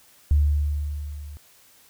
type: tone with level ramp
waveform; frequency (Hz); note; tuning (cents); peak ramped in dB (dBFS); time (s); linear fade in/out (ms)
sine; 73.42; D2; 0; -13 to -36; 0.31-1.37; 0
effects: tanh soft clip ceiling -9 dBFS + white hiss -55 dBFS RMS until 1.89 s